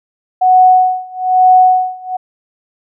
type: tone with tremolo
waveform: sine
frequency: 740 Hz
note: F#5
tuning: in tune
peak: -3 dBFS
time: 0.41-2.17 s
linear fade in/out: 10 ms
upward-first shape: sine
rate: 1.1 Hz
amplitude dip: 95%
effects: none